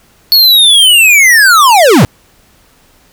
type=linear sweep; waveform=square; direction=down; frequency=4422 to 82.9 Hz; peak=-3 dBFS; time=0.32-2.05 s; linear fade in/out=0 ms; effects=pink hiss -47 dBFS RMS until 3.12 s